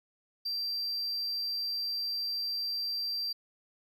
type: tone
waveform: triangle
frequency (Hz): 4707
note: D8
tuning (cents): +3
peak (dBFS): -30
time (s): 0.45-3.33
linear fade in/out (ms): 10
effects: none